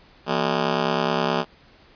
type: ring-modulated tone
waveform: 10% pulse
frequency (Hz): 203.8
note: G#3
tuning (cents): -32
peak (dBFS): -9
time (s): 0.26-1.45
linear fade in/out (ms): 50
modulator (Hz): 34.8
effects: pink hiss -53 dBFS RMS until 1.95 s + resampled to 11025 Hz